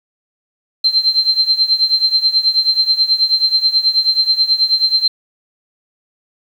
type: tone with tremolo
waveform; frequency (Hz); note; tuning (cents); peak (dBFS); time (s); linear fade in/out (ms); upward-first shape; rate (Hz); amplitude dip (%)
sine; 4128; C8; -24; -7; 0.84-5.08; 5; triangle; 9.3; 90
effects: 7-bit